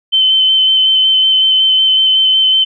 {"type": "tone with vibrato", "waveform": "sine", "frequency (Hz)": 3072, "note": "G7", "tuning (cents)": -36, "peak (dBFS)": -7, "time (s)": [0.12, 2.65], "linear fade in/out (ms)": 20, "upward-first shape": "square", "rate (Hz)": 5.4, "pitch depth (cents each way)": 10, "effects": []}